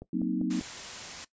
click train, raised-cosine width 2 ms, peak -28 dBFS, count 4, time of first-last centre 0.02-0.611 s, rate 5.08 Hz
sine chord, C half-diminished seventh, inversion second, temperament equal, 185 / 233.1 / 261.6 / 311.1 Hz, Gb3 / Bb3 / C4 / Eb4, 0 / 0 / 0 / 0 cents, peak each -32 dBFS, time 0.13-0.6 s, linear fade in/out 5 ms
white noise, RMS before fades -40 dBFS, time 0.5-1.25 s, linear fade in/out 10 ms
effects noise-tail reverb RT60 0.1 s tail -17 dB re dry + resampled to 16000 Hz

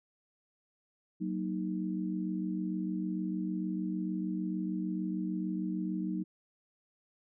sine chord, D# minor, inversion first, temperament just, 186.68 / 233.3 / 311.1 Hz, F#3 / A#3 / D#4, +16 / +2 / 0 cents, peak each -34 / -40 / -36 dBFS, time 1.2-6.24 s, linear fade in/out 20 ms, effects none

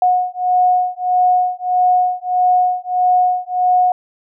sine beating tone pair, 727 / 728.6 Hz, F#5 / F#5, -31 / -27 cents, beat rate 1.6 Hz, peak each -15 dBFS, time 0.02-3.92 s, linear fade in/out 2 ms, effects none

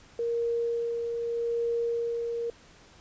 sine tone with tremolo, 467.9 Hz, A#4, 6 cents sharp, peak -25 dBFS, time 0.19-2.5 s, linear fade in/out 2 ms, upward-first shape sine, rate 0.82 Hz, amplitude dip 35%, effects pink hiss -55 dBFS RMS until 3 s + resampled to 16000 Hz

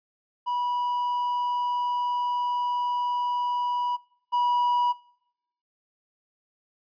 triangle tone pair in turn, 977 / 973.2 Hz, B5 / B5, -19 / -26 cents, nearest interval unison, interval 7 cents, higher first, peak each -23 / -19 dBFS, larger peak second, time 0.46-3.97 / 4.32-4.93 s, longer first, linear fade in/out 20 ms, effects noise-tail reverb RT60 0.8 s tail -24 dB re dry + resampled to 11025 Hz

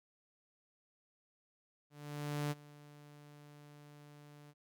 sawtooth tone with ADSR envelope, 146.83 Hz, D3, in tune, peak -30 dBFS, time 1.9-4.54 s, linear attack 610 ms, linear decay 31 ms, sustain -21 dB, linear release 45 ms, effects none

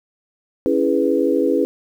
sine chord, C# minor seventh, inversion none, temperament equal, 277.2 / 329.6 / 415.3 / 493.9 Hz, C#4 / E4 / G#4 / B4, 0 / 0 / 0 / 0 cents, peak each -20 dBFS, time 0.66-1.65 s, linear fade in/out 0 ms, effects 8-bit

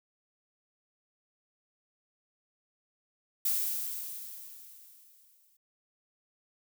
violet noise with exponential decay, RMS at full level -28 dBFS, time 3.45-5.57 s, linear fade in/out 5 ms, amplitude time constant 460 ms, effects none

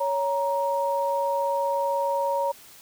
sine tone pair together, 558 / 938.4 Hz, C#5 / A#5, +11 / +11 cents, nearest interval major sixth, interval 900 cents, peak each -25 dBFS, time 0-2.52 s, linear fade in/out 10 ms, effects white hiss -49 dBFS RMS until 2.81 s

